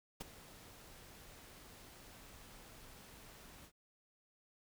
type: noise with ADSR envelope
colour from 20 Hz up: pink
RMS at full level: -42 dBFS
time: 0.2-3.72 s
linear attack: 12 ms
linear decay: 15 ms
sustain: -15 dB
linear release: 74 ms
effects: none